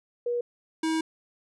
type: tone pair in turn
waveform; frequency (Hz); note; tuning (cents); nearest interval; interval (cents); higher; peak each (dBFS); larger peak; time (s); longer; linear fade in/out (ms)
sine / square; 481 / 320.3; B4 / E4; -46 / -50; perfect fifth; 704; first; -25; neither; 0.26-0.41 / 0.83-1.01; second; 5
effects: resampled to 24000 Hz